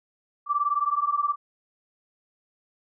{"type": "beating tone pair", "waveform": "sine", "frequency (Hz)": [1157, 1176], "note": ["D6", "D6"], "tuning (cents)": [-26, 2], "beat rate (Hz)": 19, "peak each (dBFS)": -25, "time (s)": [0.46, 1.36], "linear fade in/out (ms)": 50, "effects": []}